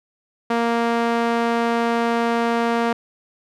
sawtooth tone with band-pass filter, 233.1 Hz, A#3, in tune, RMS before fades -20 dBFS, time 0.5-2.93 s, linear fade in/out 5 ms, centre 850 Hz, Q 0.64, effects none

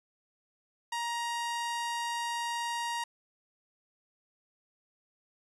sawtooth tone, 941 Hz, A#5, 16 cents sharp, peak -28 dBFS, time 0.92-3.04 s, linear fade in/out 5 ms, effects resampled to 24000 Hz

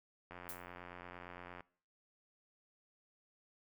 click train, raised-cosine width 0.5 ms, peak -34 dBFS, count 116, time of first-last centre 0.31-1.607 s, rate 88.7 Hz
violet noise with exponential decay, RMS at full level -42 dBFS, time 0.49-0.67 s, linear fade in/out 0 ms, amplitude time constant 37 ms
effects noise-tail reverb RT60 0.5 s tail -22 dB re dry

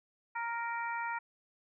harmonic tone, 466.2 Hz, A#4, in tune, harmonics 2 / 3 / 4 / 5, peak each -36 / -40 / -42 / -44 dBFS, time 0.35-1.19 s, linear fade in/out 10 ms, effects none

